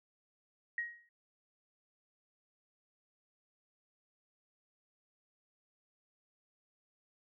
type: tone with exponential decay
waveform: sine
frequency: 1888 Hz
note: A#6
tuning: 22 cents sharp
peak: -31 dBFS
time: 0.78-1.09 s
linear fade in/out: 2 ms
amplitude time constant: 66 ms
effects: none